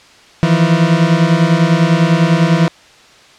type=beating tone pair; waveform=40% pulse; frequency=160.7 / 170.7 Hz; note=E3 / F3; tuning=-44 / -39 cents; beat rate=10 Hz; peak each=-11 dBFS; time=0.43-2.68 s; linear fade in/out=0 ms; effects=white hiss -43 dBFS RMS until 3.38 s + low-pass 5000 Hz 12 dB/octave